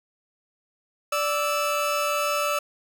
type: tone pair together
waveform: 30% pulse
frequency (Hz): 586.3 / 1318.5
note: D5 / E6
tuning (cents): -3 / 0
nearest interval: octave + major second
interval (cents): 1403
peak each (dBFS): -23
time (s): 1.12-2.59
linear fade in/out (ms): 5
effects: none